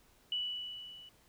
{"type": "tone with level ramp", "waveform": "sine", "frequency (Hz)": 2957, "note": "F#7", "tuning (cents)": -2, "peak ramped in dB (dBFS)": [-31, -51], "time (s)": [0.32, 1.09], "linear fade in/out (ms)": 2, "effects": ["pink hiss -66 dBFS RMS until 1.28 s"]}